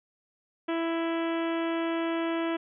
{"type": "harmonic tone", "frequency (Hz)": 331.2, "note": "E4", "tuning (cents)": 8, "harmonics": [1, 2, 3, 4, 5, 6, 7, 8, 9, 10], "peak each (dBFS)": [-28, -34, -38, -40, -42, -44, -45, -46, -47, -48], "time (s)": [0.68, 2.57], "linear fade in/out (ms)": 10, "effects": []}